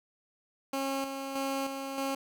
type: tone with tremolo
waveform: 15% pulse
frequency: 271.8 Hz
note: C#4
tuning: 34 cents flat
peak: -24 dBFS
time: 0.73-2.15 s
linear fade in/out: 5 ms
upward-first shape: square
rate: 1.6 Hz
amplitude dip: 45%
effects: none